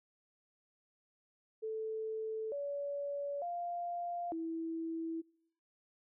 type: tone with pitch steps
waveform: sine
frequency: 439.5 / 569 / 697 / 327.3 Hz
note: A4 / C#5 / F5 / E4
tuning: -2 / +45 / -4 / -12 cents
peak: -36 dBFS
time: 1.62-5.22 s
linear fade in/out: 20 ms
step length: 900 ms
effects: noise-tail reverb RT60 0.8 s tail -26 dB re dry